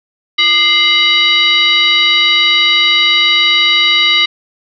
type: tone with frequency modulation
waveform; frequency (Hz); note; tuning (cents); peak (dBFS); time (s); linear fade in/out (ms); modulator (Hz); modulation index
sine; 2960; F#7; 0; -7; 0.38-4.26; 10; 873; 1.4
effects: none